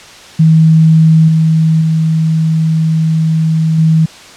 sine tone with level steps, 160 Hz, D#3, 49 cents sharp, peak -3 / -6 / -8 / -5 dBFS, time 0.39-4.06 s, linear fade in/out 10 ms, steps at 1.28 / 1.81 / 3.78 s, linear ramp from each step 5 ms, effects white hiss -34 dBFS RMS until 4.36 s + low-pass 6000 Hz 12 dB/octave

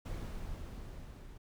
brown noise with level ramp, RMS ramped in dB -39 to -50 dBFS, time 0.05-1.38 s, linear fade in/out 10 ms, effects none

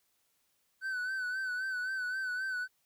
triangle tone with vibrato, 1514 Hz, F#6, 39 cents sharp, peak -31 dBFS, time 0.81-2.68 s, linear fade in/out 50 ms, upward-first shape sine, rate 3.8 Hz, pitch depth 50 cents each way, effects white hiss -75 dBFS RMS until 2.85 s

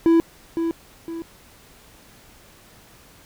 triangle tone with echo, 331.6 Hz, E4, 10 cents sharp, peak -10 dBFS, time 0.06-0.2 s, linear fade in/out 0 ms, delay 510 ms, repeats 2, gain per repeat -8 dB, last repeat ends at 1.22 s, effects pink hiss -50 dBFS RMS until 3.25 s

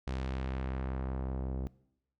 sawtooth tone with low-pass filter sweep, 65.41 Hz, C2, in tune, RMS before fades -36 dBFS, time 0.07-1.67 s, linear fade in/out 0 ms, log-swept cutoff 5500 to 510 Hz, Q 0.81, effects noise-tail reverb RT60 0.8 s tail -21 dB re dry

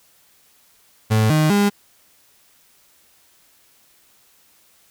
35% pulse tone with pitch steps, 109.3 / 154.6 / 203.2 Hz, A2 / D#3 / G#3, -11 / -11 / -38 cents, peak -12 dBFS, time 1.1-1.7 s, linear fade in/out 20 ms, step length 200 ms, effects white hiss -56 dBFS RMS until 4.9 s

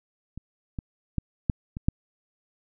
clicks, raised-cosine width 5 ms, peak -25 / -19 / -13 / -9 / -21 / -8 dBFS, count 6, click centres 0.376 / 0.788 / 1.183 / 1.498 / 1.769 / 1.885 s, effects none

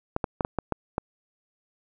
clicks, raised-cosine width 1 ms, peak -11 dBFS, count 7, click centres 0.164 / 0.242 / 0.408 / 0.449 / 0.587 / 0.723 / 0.981 s, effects none

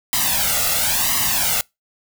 white noise with flanger, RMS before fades -19 dBFS, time 0.13-1.61 s, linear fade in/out 0 ms, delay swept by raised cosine 1 to 1.51 ms, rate 0.97 Hz, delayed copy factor +0.9, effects noise-tail reverb RT60 0.2 s tail -25 dB re dry

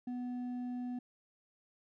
sine tone with hard clipping, 247.1 Hz, B3, 1 cent sharp, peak -38 dBFS, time 0.07-0.99 s, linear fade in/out 5 ms, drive 4 dB, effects none

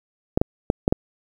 clicks, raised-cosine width 2 ms, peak -3 dBFS, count 5, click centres 0.375 / 0.415 / 0.701 / 0.879 / 0.925 s, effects 7-bit

